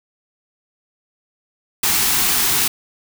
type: band-stop noise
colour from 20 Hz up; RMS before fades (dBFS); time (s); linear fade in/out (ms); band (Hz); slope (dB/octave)
white; -17; 1.83-2.68; 5; 450 to 680; 96
effects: none